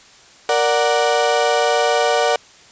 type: chord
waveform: 35% pulse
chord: Bb augmented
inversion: none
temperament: equal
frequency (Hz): 466.2 / 587.3 / 740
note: Bb4 / D5 / F#5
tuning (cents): 0 / 0 / 0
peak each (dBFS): -17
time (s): 0.49-2.36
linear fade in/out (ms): 2
effects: white hiss -46 dBFS RMS until 2.71 s + resampled to 16000 Hz